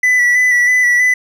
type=tone with vibrato; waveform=triangle; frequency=1975.5 Hz; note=B6; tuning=in tune; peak=-7 dBFS; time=0.03-1.14 s; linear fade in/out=5 ms; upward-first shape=square; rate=3.1 Hz; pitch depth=21 cents each way; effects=none